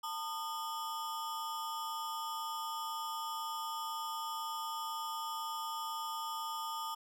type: ring-modulated tone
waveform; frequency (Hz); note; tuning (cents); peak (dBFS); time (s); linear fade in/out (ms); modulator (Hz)
square; 1063; C6; +27; -35; 0.03-6.95; 10; 161
effects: none